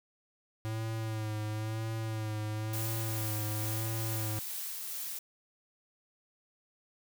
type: tone with vibrato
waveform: square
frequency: 109.4 Hz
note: A2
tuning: 9 cents flat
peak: -34 dBFS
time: 0.65-4.39 s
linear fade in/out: 0 ms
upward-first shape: sine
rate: 0.98 Hz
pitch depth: 39 cents each way
type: noise with tremolo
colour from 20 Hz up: blue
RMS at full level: -38 dBFS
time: 2.73-5.19 s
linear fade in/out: 5 ms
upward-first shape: triangle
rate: 2.3 Hz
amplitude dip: 25%
effects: none